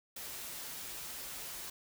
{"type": "noise with comb filter", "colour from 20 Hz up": "white", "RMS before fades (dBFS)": -44, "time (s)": [0.16, 1.7], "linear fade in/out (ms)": 5, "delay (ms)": 9.8, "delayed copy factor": -0.5, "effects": []}